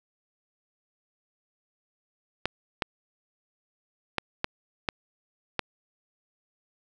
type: clicks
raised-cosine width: 0.3 ms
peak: -9 dBFS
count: 6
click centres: 2.456 / 2.822 / 4.183 / 4.444 / 4.888 / 5.593 s
effects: none